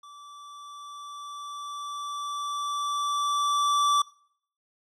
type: tone with level ramp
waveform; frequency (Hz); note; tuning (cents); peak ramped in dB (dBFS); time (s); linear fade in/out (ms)
square; 1161; D6; -20; -46 to -20; 0.03-4.02; 5
effects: noise-tail reverb RT60 0.6 s tail -22 dB re dry + low-pass 8000 Hz 12 dB/octave